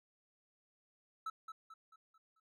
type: tone with echo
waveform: triangle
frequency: 1311 Hz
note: E6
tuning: 10 cents flat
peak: -36 dBFS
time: 1.26-1.3 s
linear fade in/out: 5 ms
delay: 220 ms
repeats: 5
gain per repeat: -7 dB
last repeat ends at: 2.4 s
effects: none